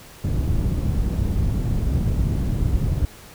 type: low-pass noise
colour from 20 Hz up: white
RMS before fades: -21 dBFS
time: 0.24-3.05 s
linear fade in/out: 2 ms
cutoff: 110 Hz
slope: 12 dB/octave
effects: pink hiss -44 dBFS RMS until 3.34 s